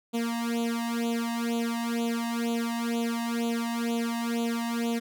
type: tone with flanger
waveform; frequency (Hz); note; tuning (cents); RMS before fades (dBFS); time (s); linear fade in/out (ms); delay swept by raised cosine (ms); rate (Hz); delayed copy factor
sawtooth; 233.1; A#3; 0; -29; 0.13-5; 20; 0.28 to 1.08; 2.1; +1
effects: none